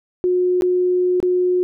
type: tone with dropouts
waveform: sine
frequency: 361.8 Hz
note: F#4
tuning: 39 cents flat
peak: -14 dBFS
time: 0.24-1.63 s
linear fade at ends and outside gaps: 0 ms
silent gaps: 0.61-0.621 / 1.202-1.228 s
effects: none